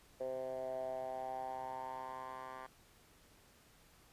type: tone with band-pass filter sweep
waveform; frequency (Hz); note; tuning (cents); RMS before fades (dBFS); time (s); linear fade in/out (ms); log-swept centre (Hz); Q
10% pulse; 130; C3; -11; -43; 0.2-2.67; 10; 530 to 1200; 5.9
effects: pink hiss -65 dBFS RMS until 4.12 s + resampled to 32000 Hz